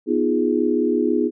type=chord; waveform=sine; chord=F half-diminished seventh; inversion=second; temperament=equal; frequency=246.9 / 311.1 / 349.2 / 415.3 Hz; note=Cb4 / Eb4 / F4 / Ab4; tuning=0 / 0 / 0 / 0 cents; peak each=-22 dBFS; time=0.06-1.31 s; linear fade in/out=50 ms; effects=none